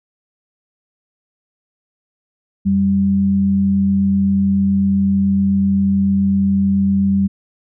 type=tone pair together; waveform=sine; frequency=87.31 / 196 Hz; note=F2 / G3; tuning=0 / 0 cents; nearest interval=octave + major second; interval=1400 cents; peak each=-23 / -12 dBFS; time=2.65-7.28 s; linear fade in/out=20 ms; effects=none